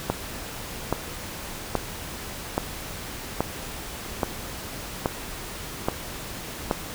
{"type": "click train", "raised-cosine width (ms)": 1, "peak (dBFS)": -7, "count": 9, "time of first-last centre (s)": [0.1, 6.712], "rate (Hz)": 1.21, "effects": ["pink hiss -36 dBFS RMS until 6.94 s"]}